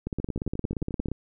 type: two click trains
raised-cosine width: 3 ms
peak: -16 / -19 dBFS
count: 19 / 11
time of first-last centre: 0.07-1.117 / 0.2-1.085 s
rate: 17.2 / 11.3 Hz
effects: none